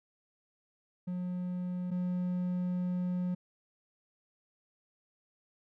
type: tone pair in turn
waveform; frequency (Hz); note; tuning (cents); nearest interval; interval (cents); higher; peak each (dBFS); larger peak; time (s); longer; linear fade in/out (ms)
triangle; 180 / 180; F#3 / F#3; -47 / -47; unison; 0; neither; -31 / -28; second; 1.07-1.91 / 1.91-3.35; second; 10
effects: none